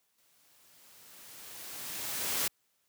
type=noise with exponential growth; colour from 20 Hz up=white; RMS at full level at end=-30 dBFS; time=0.18-2.48 s; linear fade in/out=5 ms; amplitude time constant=500 ms; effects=white hiss -75 dBFS RMS until 2.88 s + high-pass 80 Hz 12 dB/octave